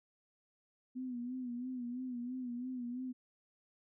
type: tone with vibrato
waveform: sine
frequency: 248.5 Hz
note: B3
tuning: 11 cents sharp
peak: -38 dBFS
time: 0.95-3.13 s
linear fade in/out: 20 ms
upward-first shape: sine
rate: 3 Hz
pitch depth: 68 cents each way
effects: none